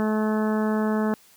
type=harmonic tone; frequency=215.6 Hz; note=A3; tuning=35 cents flat; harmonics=1 / 2 / 3 / 4 / 5 / 6 / 7 / 8; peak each=-22 / -28 / -32 / -34 / -36 / -38 / -39 / -40 dBFS; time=0-1.14 s; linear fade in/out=0 ms; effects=white hiss -55 dBFS RMS until 1.36 s